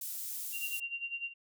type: high-pass noise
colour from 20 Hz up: pink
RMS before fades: -40 dBFS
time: 0.01-0.8 s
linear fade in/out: 5 ms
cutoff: 11000 Hz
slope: 12 dB/octave
type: tone with tremolo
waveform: sine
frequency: 2768 Hz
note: F7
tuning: 16 cents flat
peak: -33 dBFS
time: 0.52-1.34 s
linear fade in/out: 50 ms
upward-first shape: sine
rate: 10 Hz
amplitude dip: 80%
effects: none